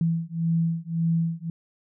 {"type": "beating tone pair", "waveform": "sine", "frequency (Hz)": [164.81, 166.61], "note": ["E3", "E3"], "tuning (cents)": [0, 19], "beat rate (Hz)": 1.8, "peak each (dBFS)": -25, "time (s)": [0.01, 1.5], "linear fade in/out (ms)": 2, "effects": []}